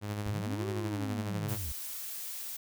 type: tone with tremolo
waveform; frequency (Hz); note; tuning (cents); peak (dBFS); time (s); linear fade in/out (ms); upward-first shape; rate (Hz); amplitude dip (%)
sawtooth; 103.83; G#2; 0; -28; 0.01-1.59; 50; sine; 12; 40
type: linear two-way sweep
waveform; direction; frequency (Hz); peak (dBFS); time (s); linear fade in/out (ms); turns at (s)
triangle; up then down; 62.1 to 392 to 62.1; -34; 0.26-1.72; 0; 0.67
type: noise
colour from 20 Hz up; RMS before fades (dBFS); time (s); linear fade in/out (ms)
blue; -40; 1.48-2.57; 10
effects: none